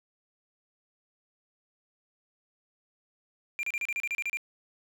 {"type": "tone bursts", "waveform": "triangle", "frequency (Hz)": 2383, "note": "D7", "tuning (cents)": 25, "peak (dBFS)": -27, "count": 11, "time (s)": [3.59, 4.371], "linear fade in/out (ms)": 0, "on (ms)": 41, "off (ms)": 33, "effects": []}